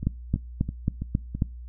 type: two click trains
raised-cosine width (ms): 5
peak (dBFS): -10 / -18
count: 6 / 5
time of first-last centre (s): 0.07-1.421 / 0.03-1.35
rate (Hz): 3.7 / 3.03
effects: noise-tail reverb RT60 0.3 s tail -24 dB re dry + added 60 Hz sine -37 dBFS peak until 1.68 s